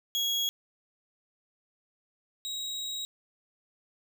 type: tone pair in turn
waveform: 35% pulse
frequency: 3319 / 3818 Hz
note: G#7 / A#7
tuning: -2 / +41 cents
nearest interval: major second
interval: 243 cents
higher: second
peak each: -25 / -31 dBFS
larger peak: first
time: 0.15-0.49 / 2.45-3.05 s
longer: second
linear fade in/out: 0 ms
effects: none